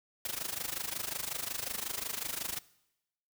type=noise with amplitude modulation; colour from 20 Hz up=white; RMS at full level=-34 dBFS; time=0.25-2.59 s; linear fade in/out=2 ms; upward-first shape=sine; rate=25.5 Hz; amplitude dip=85%; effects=noise-tail reverb RT60 0.9 s tail -21 dB re dry